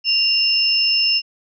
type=tone pair together; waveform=sine; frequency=2794 / 5274 Hz; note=F7 / E8; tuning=0 / 0 cents; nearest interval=major seventh; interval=1100 cents; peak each=-18 / -16 dBFS; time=0.04-1.22 s; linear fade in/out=50 ms; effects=none